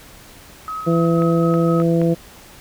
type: tone with tremolo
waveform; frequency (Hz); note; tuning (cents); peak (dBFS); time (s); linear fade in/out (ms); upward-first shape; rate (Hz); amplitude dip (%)
sine; 1274; D#6; +41; -24; 0.68-1.82; 0; square; 4; 30
type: harmonic tone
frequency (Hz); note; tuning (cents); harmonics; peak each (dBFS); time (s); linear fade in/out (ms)
167.4; E3; +27; 1 / 2 / 3 / 4; -16 / -19 / -20 / -28; 0.86-2.15; 20
type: clicks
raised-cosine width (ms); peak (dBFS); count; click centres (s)
0.5; -17; 4; 1.221 / 1.54 / 1.801 / 2.016
effects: pink hiss -43 dBFS RMS until 2.6 s